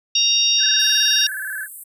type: harmonic tone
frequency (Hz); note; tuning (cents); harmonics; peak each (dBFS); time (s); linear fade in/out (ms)
932.3; A#5; 0; 3 / 4 / 5 / 6; -21 / -18 / -26 / -18; 0.15-1.27; 5
type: tone with vibrato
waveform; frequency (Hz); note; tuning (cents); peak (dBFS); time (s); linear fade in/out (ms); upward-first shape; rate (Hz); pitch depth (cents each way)
sine; 1622; G#6; -41; -25; 0.58-1.68; 50; square; 19; 85
type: high-pass noise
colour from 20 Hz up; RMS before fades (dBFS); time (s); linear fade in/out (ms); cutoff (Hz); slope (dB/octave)
white; -34; 0.79-1.84; 10; 8100; 96
effects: resampled to 32000 Hz